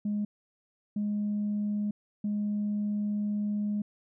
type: tone bursts at uneven times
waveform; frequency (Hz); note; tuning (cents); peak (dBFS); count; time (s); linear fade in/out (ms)
sine; 207.7; G#3; 0; -26; 3; 0.05-0.25 / 0.96-1.91 / 2.24-3.82; 5
effects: tanh soft clip ceiling -24 dBFS